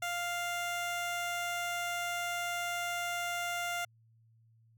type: tone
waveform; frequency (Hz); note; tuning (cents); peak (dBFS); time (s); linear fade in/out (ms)
15% pulse; 698.5; F5; 0; -27; 0.02-3.85; 5
effects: added 113 Hz sine -62 dBFS peak until 4.77 s